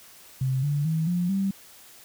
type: tone with pitch steps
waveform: sine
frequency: 131.5 / 145.07 / 160.04 / 176.55 / 194.76 Hz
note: C3 / D3 / D#3 / F3 / G3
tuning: +9 / -21 / +49 / +19 / -11 cents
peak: -22 dBFS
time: 0.41-1.51 s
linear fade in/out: 5 ms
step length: 220 ms
effects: white hiss -50 dBFS RMS until 2.04 s